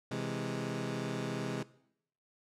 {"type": "chord", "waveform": "20% pulse", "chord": "C augmented", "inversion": "none", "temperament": "equal", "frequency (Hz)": [130.81, 164.81, 207.7], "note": ["C3", "E3", "G#3"], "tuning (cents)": [0, 0, 0], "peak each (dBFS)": [-33, -36, -34], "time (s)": [0.11, 1.63], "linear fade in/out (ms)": 5, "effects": ["noise-tail reverb RT60 0.7 s tail -19 dB re dry", "low-pass 8000 Hz 12 dB/octave"]}